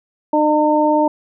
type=harmonic tone; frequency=302.9 Hz; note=D#4; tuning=46 cents flat; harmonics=1 / 2 / 3; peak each=-16 / -16 / -16 dBFS; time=0.33-1.08 s; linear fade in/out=5 ms; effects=none